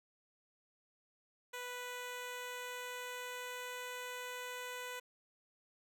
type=tone with pitch glide; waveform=10% pulse; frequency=493.9 to 497 Hz; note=B4 to B4; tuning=0 to +11 cents; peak=-34 dBFS; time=1.53-5 s; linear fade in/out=10 ms; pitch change=+11 cents; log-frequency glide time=1.66-3.89 s; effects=none